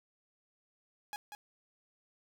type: tone with echo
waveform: sawtooth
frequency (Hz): 830.6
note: G#5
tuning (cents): 0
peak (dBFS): -35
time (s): 1.13-1.16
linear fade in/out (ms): 0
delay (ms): 190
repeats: 1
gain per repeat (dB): -6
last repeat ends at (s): 1.35
effects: none